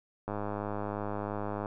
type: click train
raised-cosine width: 1 ms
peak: -21 dBFS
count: 143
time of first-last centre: 0.28-1.659 s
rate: 103 Hz
effects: none